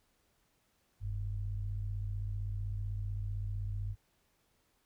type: tone pair together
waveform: sine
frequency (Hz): 44.77 / 100.5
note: F1 / G2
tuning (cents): +44 / +44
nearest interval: octave + major second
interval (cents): 1400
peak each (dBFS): -38 / -36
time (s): 1-3.96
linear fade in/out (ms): 50
effects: pink hiss -74 dBFS RMS until 4.85 s